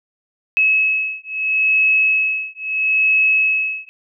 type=beating tone pair; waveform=sine; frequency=2577 / 2577.76 Hz; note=E7 / E7; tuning=-40 / -39 cents; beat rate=0.76 Hz; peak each=-17 dBFS; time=0.57-3.89 s; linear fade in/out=0 ms; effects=none